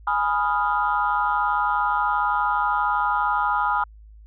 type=chord; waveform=sine; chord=F half-diminished seventh; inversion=first; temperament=equal; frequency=830.6 / 987.8 / 1244.5 / 1396.9 Hz; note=Ab5 / Cb6 / Eb6 / F6; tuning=0 / 0 / 0 / 0 cents; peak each=-24 / -24 / -24 / -26 dBFS; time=0.07-3.84 s; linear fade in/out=5 ms; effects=tanh soft clip ceiling -9 dBFS + added 53 Hz sine -43 dBFS peak until 4.26 s